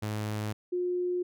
sawtooth / sine tone pair in turn, 106.4 / 357.9 Hz, G#2 / F4, +42 / +42 cents, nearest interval octave + major sixth, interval 2100 cents, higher second, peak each -27 dBFS, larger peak neither, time 0.02-0.53 / 0.72-1.23 s, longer neither, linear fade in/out 10 ms, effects none

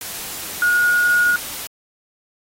sine tone in noise, 1443 Hz, F#6, 44 cents flat, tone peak -13 dBFS, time 0.62-1.36 s, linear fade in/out 2 ms, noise white, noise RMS -30 dBFS, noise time 0.01-1.67 s, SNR +14 dB, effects AAC 48 kbps

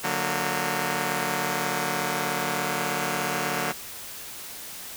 5% pulse chord, D augmented, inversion none, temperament just, 146.83 / 183.54 / 229.4 Hz, D3 / F#3 / A#3, 0 / -14 / -28 cents, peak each -19 dBFS, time 0.03-3.73 s, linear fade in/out 20 ms, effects white hiss -39 dBFS RMS until 4.96 s

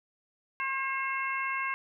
harmonic tone, 537 Hz, C5, 45 cents sharp, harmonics 2 / 3 / 4 / 5, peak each -33 / -36 / -34 / -38 dBFS, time 0.6-1.74 s, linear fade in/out 0 ms, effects none

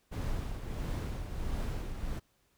brown noise with tremolo, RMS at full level -33 dBFS, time 0.11-2.2 s, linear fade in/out 20 ms, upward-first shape triangle, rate 1.5 Hz, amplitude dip 55%, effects pink hiss -72 dBFS RMS until 2.57 s

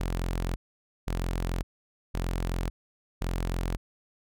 sawtooth tone bursts, 43.65 Hz, F1, in tune, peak -24 dBFS, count 4, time 0-3.77 s, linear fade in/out 10 ms, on 560 ms, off 510 ms, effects none

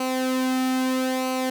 sawtooth tone with flanger, 258.3 Hz, C4, 22 cents flat, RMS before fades -24 dBFS, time 0-1.5 s, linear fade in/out 5 ms, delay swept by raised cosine 0.57 to 1.87 ms, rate 0.77 Hz, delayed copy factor -0.6, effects none

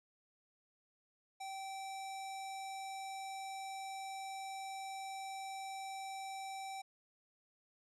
square tone with low-pass filter, 775 Hz, G5, 20 cents flat, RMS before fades -45 dBFS, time 1.4-6.82 s, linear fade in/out 10 ms, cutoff 8800 Hz, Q 1.3, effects none

